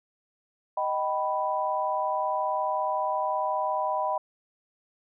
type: chord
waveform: sine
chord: Eb augmented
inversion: none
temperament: equal with one note detuned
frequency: 622.3 / 773.2 / 987.8 Hz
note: Eb5 / G5 / B5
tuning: 0 / -24 / 0 cents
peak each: -30 / -30 / -28 dBFS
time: 0.77-4.18 s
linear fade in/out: 5 ms
effects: none